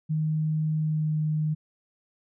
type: tone with pitch glide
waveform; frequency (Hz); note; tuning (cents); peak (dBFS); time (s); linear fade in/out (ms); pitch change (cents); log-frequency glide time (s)
sine; 155.56 to 154.04; D#3 to D#3; 0 to -17; -23; 0.09-1.55; 20; -17; 0.77-1.15
effects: none